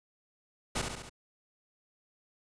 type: noise with echo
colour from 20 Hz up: pink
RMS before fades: -31 dBFS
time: 0.75-0.82 s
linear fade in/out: 10 ms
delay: 69 ms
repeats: 4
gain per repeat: -4 dB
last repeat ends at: 1.096 s
effects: resampled to 22050 Hz